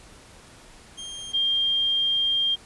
sawtooth / sine tone pair in turn, 3200 / 3200 Hz, G7 / G7, +35 / +35 cents, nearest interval unison, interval 0 cents, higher neither, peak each -31 / -20 dBFS, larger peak second, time 0.97-1.33 / 1.33-2.56 s, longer second, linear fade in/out 20 ms, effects pink hiss -49 dBFS RMS until 2.65 s + resampled to 24000 Hz

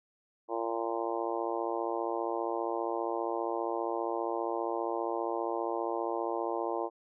harmonic tone, 115 Hz, A#2, 23 cents flat, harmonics 3 / 4 / 5 / 6 / 7 / 8 / 9, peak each -36 / -37 / -38 / -39 / -39 / -40 / -41 dBFS, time 0.48-6.9 s, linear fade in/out 50 ms, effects none

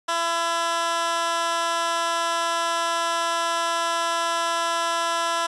15% pulse tone with high-pass filter, 336.1 Hz, E4, 34 cents sharp, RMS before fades -24 dBFS, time 0.08-5.47 s, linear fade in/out 10 ms, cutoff 930 Hz, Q 1, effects resampled to 22050 Hz

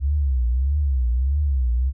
sine tone with vibrato, 66.3 Hz, C2, 23 cents sharp, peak -17 dBFS, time 0-1.93 s, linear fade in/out 50 ms, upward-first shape triangle, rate 1.6 Hz, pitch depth 220 cents each way, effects none

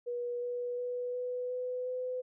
sine tone with pitch steps, 483.8 / 488 / 492.3 / 496.5 / 500.9 / 505.2 Hz, B4 / B4 / B4 / B4 / B4 / B4, -36 / -21 / -6 / +9 / +24 / +39 cents, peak -33 dBFS, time 0.06-2.22 s, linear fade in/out 20 ms, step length 360 ms, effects none

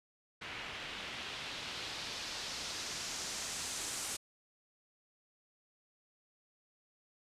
white noise with low-pass filter sweep, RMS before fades -42 dBFS, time 0.41-4.17 s, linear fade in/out 10 ms, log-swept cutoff 2500 to 8600 Hz, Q 1.5, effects resampled to 32000 Hz

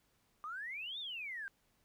triangle exponential two-way sweep, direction up then down, 1174.7 to 3729 to 1541 Hz, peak -37 dBFS, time 0.44-1.48 s, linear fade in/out 0 ms, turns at 0.99 s, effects tanh soft clip ceiling -39 dBFS + pink hiss -75 dBFS RMS until 1.84 s

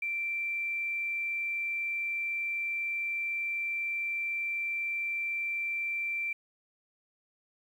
sine tone with quantisation, 2349 Hz, D7, in tune, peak -30 dBFS, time 0.02-6.33 s, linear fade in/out 5 ms, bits 10, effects none

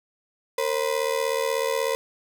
35% pulse ring-modulated tone, 498.8 Hz, B4, 17 cents sharp, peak -18 dBFS, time 0.58-1.95 s, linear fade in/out 0 ms, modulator 38.2 Hz, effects none

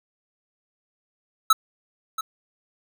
square tone with echo, 1306 Hz, E6, 17 cents flat, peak -13 dBFS, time 1.5-1.53 s, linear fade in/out 5 ms, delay 680 ms, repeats 1, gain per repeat -13 dB, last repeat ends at 2.21 s, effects none

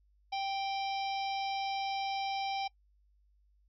harmonic tone with a mistuned harmonic, 784 Hz, G5, in tune, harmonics 1 / 3 / 4 / 5 / 6 / 7, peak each -33 / -43 / -45 / -47 / -49 / -50 dBFS, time 0.32-2.68 s, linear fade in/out 10 ms, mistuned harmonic 6, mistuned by +89 cents, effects noise-tail reverb RT60 0.1 s tail -23 dB re dry + added 50 Hz sine -65 dBFS peak until 3.68 s

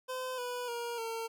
25% pulse tone with pitch steps, 512 / 492 / 472.8 / 454.3 Hz, C5 / B4 / A#4 / A#4, -38 / -7 / +24 / -45 cents, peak -32 dBFS, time 0.08-1.28 s, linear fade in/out 20 ms, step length 300 ms, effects none

